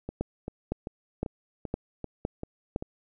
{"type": "two click trains", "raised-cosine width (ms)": 2, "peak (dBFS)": [-21, -15], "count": [8, 6], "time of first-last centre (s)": [[0.09, 2.824], [0.21, 2.761]], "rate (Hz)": [2.56, 1.96], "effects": []}